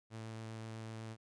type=tone; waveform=sawtooth; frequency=111.5 Hz; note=A2; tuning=23 cents sharp; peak=-40 dBFS; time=0.1-1.17 s; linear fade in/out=50 ms; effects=resampled to 22050 Hz